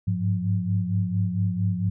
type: tone cluster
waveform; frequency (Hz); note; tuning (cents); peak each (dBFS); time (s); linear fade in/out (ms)
sine; 100.7 / 105.1 / 177.9; G2 / G#2 / F3; +47 / +21 / +32; -26 / -26 / -26; 0.07-1.9; 10
effects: none